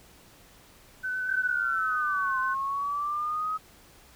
sine tone with vibrato, 1510 Hz, F#6, 35 cents sharp, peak -28 dBFS, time 1.03-2.55 s, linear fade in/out 20 ms, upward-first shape square, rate 8.6 Hz, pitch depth 10 cents each way
sine linear two-way sweep, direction down then up, 1568 to 1046.5 to 1274 Hz, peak -27 dBFS, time 1.28-3.58 s, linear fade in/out 20 ms, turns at 2.39 s
effects pink hiss -55 dBFS RMS until 4.15 s

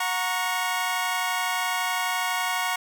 20% pulse chord, F# major, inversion none, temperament equal with one note detuned, 728.5 / 932.3 / 1108.7 Hz, F#5 / A#5 / C#6, -27 / 0 / 0 cents, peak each -24 dBFS, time 0-2.76 s, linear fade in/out 5 ms, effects none

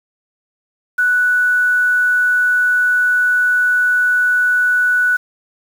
sine tone with quantisation, 1480 Hz, F#6, in tune, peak -11 dBFS, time 0.98-5.17 s, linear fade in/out 10 ms, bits 6, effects none

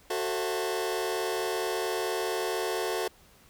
sawtooth chord, F# half-diminished seventh, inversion none, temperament just, 370 / 444 / 532.8 / 666 Hz, F#4 / A4 / C5 / E5, 0 / +16 / +31 / +18 cents, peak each -28 / -28 / -34 / -33 dBFS, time 0.1-3.08 s, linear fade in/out 5 ms, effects pink hiss -58 dBFS RMS until 3.49 s

